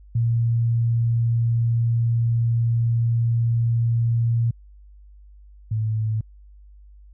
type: tone pair in turn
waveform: sine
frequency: 116.4 / 109.59 Hz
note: A#2 / A2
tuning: -2 / -6 cents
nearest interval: minor second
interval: 104 cents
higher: first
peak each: -17 / -20 dBFS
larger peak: first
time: 0.15-4.51 / 5.71-6.21 s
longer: first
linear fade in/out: 5 ms
effects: added 50 Hz sine -44 dBFS peak until 7.13 s